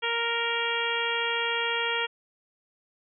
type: harmonic tone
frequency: 466.2 Hz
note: A#4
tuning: in tune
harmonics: 1 / 2 / 3 / 4 / 5 / 6 / 7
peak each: -33 / -33 / -33 / -33 / -33 / -33 / -33 dBFS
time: 0.02-2.07 s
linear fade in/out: 20 ms
effects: none